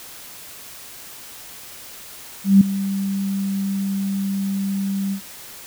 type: tone with ADSR envelope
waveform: sine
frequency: 196 Hz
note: G3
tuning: in tune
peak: -5 dBFS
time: 2.44-5.21 s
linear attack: 170 ms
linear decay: 5 ms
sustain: -15 dB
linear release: 87 ms
effects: white hiss -39 dBFS RMS until 5.66 s